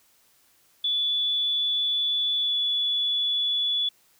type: tone with pitch glide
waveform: sine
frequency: 3451 to 3427 Hz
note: A7 to A7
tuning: -34 to -46 cents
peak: -22 dBFS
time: 0.84-3.89 s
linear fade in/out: 5 ms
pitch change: -12 cents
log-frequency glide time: 2.4-2.54 s
effects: white hiss -62 dBFS RMS until 4.19 s